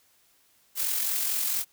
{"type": "noise with amplitude modulation", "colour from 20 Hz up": "blue", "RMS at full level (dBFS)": -26, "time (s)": [0.75, 1.65], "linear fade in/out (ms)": 50, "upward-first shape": "sine", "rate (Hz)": 44.3, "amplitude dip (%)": 40, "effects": ["white hiss -64 dBFS RMS until 1.72 s"]}